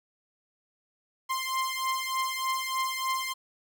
sawtooth beating tone pair, 1047 / 1050.3 Hz, C6 / C6, +1 / +6 cents, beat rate 3.3 Hz, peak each -27 / -28 dBFS, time 1.29-3.34 s, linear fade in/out 20 ms, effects none

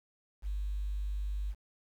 sine tone with quantisation, 50 Hz, G1, 35 cents sharp, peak -32 dBFS, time 0.42-1.55 s, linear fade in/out 50 ms, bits 10, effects none

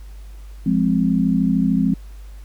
sine chord, F minor, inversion none, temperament equal, 174.61 / 207.7 / 261.6 Hz, F3 / Ab3 / C4, 0 / 0 / 0 cents, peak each -19 dBFS, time 0.66-1.94 s, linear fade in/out 5 ms, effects added 50 Hz sine -34 dBFS peak until 2.44 s + pink hiss -53 dBFS RMS until 2.44 s

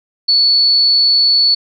sine tone, 4435 Hz, C#8, in tune, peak -8 dBFS, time 0.28-1.55 s, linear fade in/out 10 ms, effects none

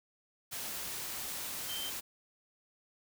sine tone in noise, 3124 Hz, G7, 7 cents flat, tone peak -39 dBFS, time 1.68-1.91 s, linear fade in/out 20 ms, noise white, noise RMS -40 dBFS, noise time 0.51-2.01 s, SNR -2 dB, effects none

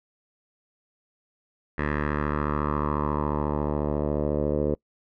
10% pulse tone with low-pass filter sweep, 74.1 Hz, D2, 16 cents sharp, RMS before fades -26 dBFS, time 1.78-4.75 s, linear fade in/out 5 ms, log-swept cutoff 1800 to 500 Hz, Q 3.3, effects noise-tail reverb RT60 0.1 s tail -25 dB re dry

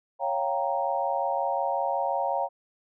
sine chord, G half-diminished seventh, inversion second, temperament equal, 554.4 / 698.5 / 784 / 932.3 Hz, Db5 / F5 / G5 / Bb5, 0 / 0 / 0 / 0 cents, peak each -30 dBFS, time 0.19-2.49 s, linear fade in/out 50 ms, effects none

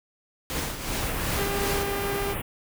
pink noise with tremolo, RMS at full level -28 dBFS, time 0.5-1.83 s, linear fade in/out 0 ms, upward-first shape triangle, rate 2.7 Hz, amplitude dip 65%
pink band-stop noise, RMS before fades -31 dBFS, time 1.02-2.42 s, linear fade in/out 10 ms, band 3100 to 9400 Hz, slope 48 dB/octave
sawtooth tone, 400 Hz, G4, 35 cents sharp, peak -24 dBFS, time 1.35-2.36 s, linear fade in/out 50 ms
effects none

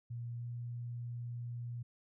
sine tone with pitch glide, 118.7 to 119.8 Hz, A#2 to A#2, +32 to +48 cents, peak -39 dBFS, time 0.1-1.83 s, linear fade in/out 10 ms, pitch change +16 cents, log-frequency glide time 0.37-0.45 s, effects none

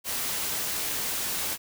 white noise, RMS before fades -30 dBFS, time 0.04-1.58 s, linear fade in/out 50 ms, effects none

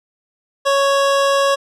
25% pulse tone, 554.4 Hz, C#5, in tune, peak -9 dBFS, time 0.65-1.56 s, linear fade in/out 20 ms, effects low-pass 8000 Hz 12 dB/octave

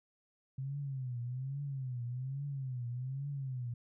sine tone with vibrato, 130.81 Hz, C3, in tune, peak -36 dBFS, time 0.58-3.74 s, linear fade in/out 5 ms, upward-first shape triangle, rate 1.2 Hz, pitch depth 170 cents each way, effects none

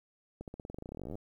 accelerating click train, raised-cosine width 2 ms, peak -29 dBFS, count 26, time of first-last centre 0.41-1.154 s, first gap 68 ms, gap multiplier 0.92, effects 11-bit

